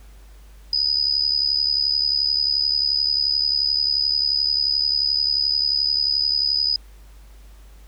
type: tone with amplitude modulation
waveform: sine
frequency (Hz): 4980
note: D#8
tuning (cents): +1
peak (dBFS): -14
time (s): 0.73-6.76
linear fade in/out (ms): 2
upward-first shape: sine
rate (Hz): 71.4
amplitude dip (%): 80
effects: added 50 Hz sine -42 dBFS peak until 7.87 s + pink hiss -55 dBFS RMS until 7.87 s